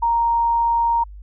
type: tone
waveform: sine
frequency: 932.3 Hz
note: A#5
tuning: in tune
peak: -15 dBFS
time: 0.02-1.04 s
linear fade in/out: 10 ms
effects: added 50 Hz sine -35 dBFS peak until 1.22 s